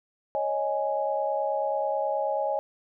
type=chord; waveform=sine; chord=C# suspended second; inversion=none; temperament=just; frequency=554.4 / 623.7 / 831.5 Hz; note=C#5 / D#5 / G#5; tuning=0 / +4 / +2 cents; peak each=-29 dBFS; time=0.35-2.59 s; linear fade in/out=0 ms; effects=none